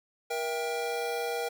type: chord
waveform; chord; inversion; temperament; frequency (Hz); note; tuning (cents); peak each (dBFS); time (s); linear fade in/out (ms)
square; E diminished; second; just; 474.7 / 659.3 / 791.1; Bb4 / E5 / G5; +31 / 0 / +16; -33 / -39 / -36; 0.3-1.49; 10
effects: none